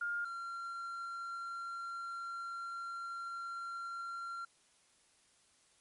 sine / triangle tone pair in turn, 1411 / 1374.8 Hz, F6 / F6, +17 / -28 cents, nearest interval unison, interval 45 cents, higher first, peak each -34 / -38 dBFS, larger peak first, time 0.01-0.25 / 0.25-4.45 s, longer second, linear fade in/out 5 ms, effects white hiss -69 dBFS RMS until 5.8 s + MP3 48 kbps

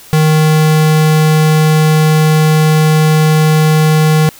square tone, 155.56 Hz, D#3, in tune, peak -7 dBFS, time 0.13-4.29 s, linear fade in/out 0 ms, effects white hiss -37 dBFS RMS until 4.39 s

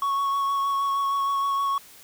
triangle tone with vibrato, 1108.7 Hz, C#6, in tune, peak -20 dBFS, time 0.02-1.78 s, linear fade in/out 2 ms, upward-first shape sine, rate 6.4 Hz, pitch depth 15 cents each way, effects white hiss -49 dBFS RMS until 2.03 s

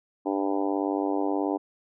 harmonic tone, 98.5 Hz, G2, 9 cents sharp, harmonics 3 / 4 / 5 / 6 / 7 / 8 / 9 / 10, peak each -27 / -31 / -34 / -36 / -35 / -34 / -37 / -41 dBFS, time 0.25-1.58 s, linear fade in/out 20 ms, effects none

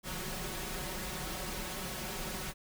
pink noise with comb filter, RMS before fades -39 dBFS, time 0.03-2.54 s, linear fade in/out 50 ms, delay 5.4 ms, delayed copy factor +0.8, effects none

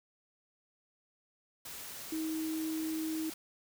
sine tone in noise, 317.2 Hz, D#4, 33 cents sharp, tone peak -33 dBFS, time 2.12-3.3 s, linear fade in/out 5 ms, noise white, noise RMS -45 dBFS, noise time 1.65-3.34 s, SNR +9 dB, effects none

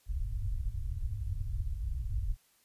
pink low-pass noise, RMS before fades -34 dBFS, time 0.06-2.37 s, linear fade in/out 50 ms, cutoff 110 Hz, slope 48 dB/octave, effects white hiss -68 dBFS RMS until 2.64 s + resampled to 32000 Hz

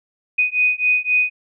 sine beating tone pair, 2489 / 2492.8 Hz, D#7 / D#7, 0 / +3 cents, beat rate 3.8 Hz, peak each -18 dBFS, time 0.38-1.3 s, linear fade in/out 10 ms, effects none

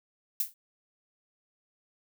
violet noise with exponential decay, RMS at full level -25 dBFS, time 0.4-0.54 s, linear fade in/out 2 ms, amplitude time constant 30 ms, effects none

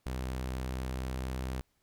sawtooth tone with pitch glide, 64 to 64.37 Hz, C2 to C2, -38 to -28 cents, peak -30 dBFS, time 0.06-1.61 s, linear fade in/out 0 ms, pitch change +10 cents, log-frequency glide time 0.49-1.22 s, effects pink hiss -75 dBFS RMS until 1.82 s

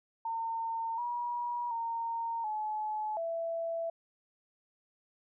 sine tone with pitch steps, 910 / 961 / 921 / 856 / 665 Hz, A#5 / B5 / A#5 / A5 / E5, -42 / -48 / -21 / -48 / +15 cents, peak -32 dBFS, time 0.25-3.9 s, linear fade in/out 5 ms, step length 730 ms, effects none

